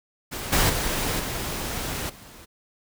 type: noise with level steps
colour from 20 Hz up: pink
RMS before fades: -32 / -20 / -26 / -30 / -46 dBFS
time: 0.31-2.46 s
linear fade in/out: 20 ms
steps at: 0.52 / 0.69 / 1.19 / 2.09 s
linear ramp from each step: 10 ms
effects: none